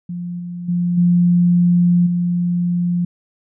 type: tone with level steps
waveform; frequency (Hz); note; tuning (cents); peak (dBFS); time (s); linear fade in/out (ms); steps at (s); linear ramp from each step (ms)
sine; 175.3; F3; +7; -23 / -25 / -15 / -10 / -15; 0.09-3.05; 5; 0.39 / 0.68 / 0.97 / 2.06; 10
effects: none